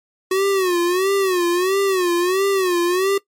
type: tone with vibrato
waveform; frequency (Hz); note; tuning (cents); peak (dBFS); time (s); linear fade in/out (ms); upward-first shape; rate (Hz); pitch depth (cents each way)
square; 370; F#4; 0; -16; 0.31-3.18; 5; sine; 1.5; 120
effects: noise-tail reverb RT60 0.1 s tail -20 dB re dry + MP3 64 kbps